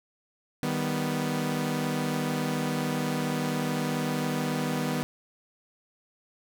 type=chord; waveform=sawtooth; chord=Eb augmented; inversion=none; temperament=equal; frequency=155.56 / 196 / 246.9 Hz; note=Eb3 / G3 / B3; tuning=0 / 0 / 0 cents; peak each=-27 / -30 / -26 dBFS; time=0.63-5.03 s; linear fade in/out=0 ms; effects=none